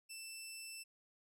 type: tone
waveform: 15% pulse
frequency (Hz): 2661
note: E7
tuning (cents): +16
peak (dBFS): -40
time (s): 0.09-0.84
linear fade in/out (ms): 20
effects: none